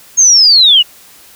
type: linear sweep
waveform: sine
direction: down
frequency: 6560 to 2794 Hz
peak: -3 dBFS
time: 0.17-0.83 s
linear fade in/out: 20 ms
effects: white hiss -40 dBFS RMS until 1.35 s